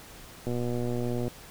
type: click train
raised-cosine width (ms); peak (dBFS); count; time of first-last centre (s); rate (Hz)
2; -19; 99; 0.47-1.28; 121
effects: pink hiss -48 dBFS RMS until 1.5 s